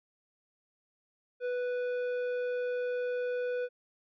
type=tone with tanh clipping; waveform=triangle; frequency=493.9 Hz; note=B4; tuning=in tune; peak=-32 dBFS; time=1.4-3.69 s; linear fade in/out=50 ms; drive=14 dB; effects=none